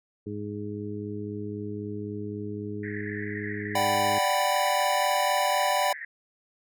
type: harmonic tone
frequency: 103.83 Hz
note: G#2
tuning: in tune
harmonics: 1 / 2 / 3 / 4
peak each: -37 / -37 / -37 / -37 dBFS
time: 0.26-4.19 s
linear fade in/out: 10 ms
type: band-pass noise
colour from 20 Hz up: pink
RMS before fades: -39 dBFS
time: 2.83-6.05 s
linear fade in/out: 5 ms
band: 1700 to 2000 Hz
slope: 96 dB/octave
type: chord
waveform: square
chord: G major seventh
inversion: second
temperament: equal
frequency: 587.3 / 740 / 784 / 987.8 Hz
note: D5 / F#5 / G5 / B5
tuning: 0 / 0 / 0 / 0 cents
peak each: -29 dBFS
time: 3.75-5.93 s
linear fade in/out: 5 ms
effects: none